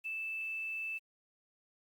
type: tone with quantisation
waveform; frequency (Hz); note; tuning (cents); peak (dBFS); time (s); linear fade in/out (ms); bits
sine; 2637; E7; 0; -36; 0.04-0.99; 20; 10
effects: Opus 32 kbps